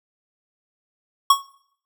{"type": "tone with exponential decay", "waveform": "square", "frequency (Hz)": 1107, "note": "C#6", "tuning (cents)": -3, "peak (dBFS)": -8, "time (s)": [1.3, 1.42], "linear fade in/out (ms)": 5, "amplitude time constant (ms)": 26, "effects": ["noise-tail reverb RT60 0.6 s tail -19 dB re dry"]}